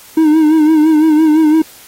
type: tone with vibrato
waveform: triangle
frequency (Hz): 311.1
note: D#4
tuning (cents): 0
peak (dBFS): -4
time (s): 0.17-1.62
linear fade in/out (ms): 5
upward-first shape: sine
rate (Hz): 5.9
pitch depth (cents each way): 59
effects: white hiss -39 dBFS RMS until 1.87 s + AAC 48 kbps